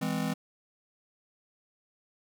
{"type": "chord", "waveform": "square", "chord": "E augmented", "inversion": "none", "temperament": "just", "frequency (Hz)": [164.81, 206, 257.5], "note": ["E3", "G#3", "B#3"], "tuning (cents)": [0, -14, -28], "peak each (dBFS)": -34, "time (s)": [0.01, 0.34], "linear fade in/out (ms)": 10, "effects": []}